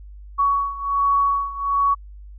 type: beating tone pair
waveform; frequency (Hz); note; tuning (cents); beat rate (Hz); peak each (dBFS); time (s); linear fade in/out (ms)
sine; 1121 / 1122.3; C#6 / C#6; +19 / +21; 1.3; -19 / -22; 0.38-1.95; 20
effects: added 50 Hz sine -37 dBFS peak until 2.38 s